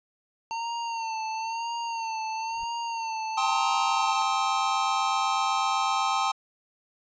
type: tone with vibrato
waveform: square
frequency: 908 Hz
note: A#5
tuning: 46 cents flat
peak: -30 dBFS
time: 0.51-4.22 s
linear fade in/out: 0 ms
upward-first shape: sine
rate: 1 Hz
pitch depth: 52 cents each way
type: noise with exponential growth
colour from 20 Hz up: brown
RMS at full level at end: -48 dBFS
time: 2.39-2.64 s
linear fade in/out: 0 ms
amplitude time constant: 53 ms
type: chord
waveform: square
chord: A half-diminished seventh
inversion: third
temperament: just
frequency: 792 / 880 / 1056 / 1267.2 Hz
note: G5 / A5 / C6 / Eb6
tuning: +18 / 0 / +16 / +31 cents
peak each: -29 / -31 / -30 / -30 dBFS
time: 3.37-6.32 s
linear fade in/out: 10 ms
effects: resampled to 16000 Hz